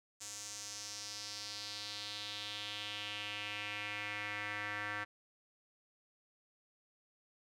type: tone with band-pass filter sweep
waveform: square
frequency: 103.83 Hz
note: G#2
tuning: in tune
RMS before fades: -43 dBFS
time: 0.2-5.05 s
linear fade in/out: 20 ms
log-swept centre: 7000 to 1700 Hz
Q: 3
effects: none